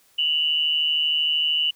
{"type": "tone pair together", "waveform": "sine", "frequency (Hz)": [2807, 2960], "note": ["F7", "F#7"], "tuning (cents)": [8, 0], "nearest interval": "minor second", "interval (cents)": 92, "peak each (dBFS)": [-25, -20], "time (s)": [0.18, 1.71], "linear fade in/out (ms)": 10, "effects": ["white hiss -59 dBFS RMS until 1.75 s"]}